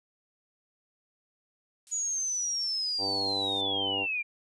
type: noise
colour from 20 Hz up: violet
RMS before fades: -45 dBFS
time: 1.87-3.61 s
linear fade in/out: 0 ms
type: linear sweep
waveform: sine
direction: down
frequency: 6850 to 2349 Hz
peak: -28 dBFS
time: 1.91-4.23 s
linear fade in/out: 20 ms
type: harmonic tone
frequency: 98 Hz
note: G2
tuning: in tune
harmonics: 1 / 2 / 3 / 4 / 5 / 6 / 7 / 8 / 9 / 10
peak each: -46 / -48 / -39 / -41 / -39 / -45 / -44 / -38 / -46 / -48 dBFS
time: 2.98-4.07 s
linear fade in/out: 50 ms
effects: resampled to 22050 Hz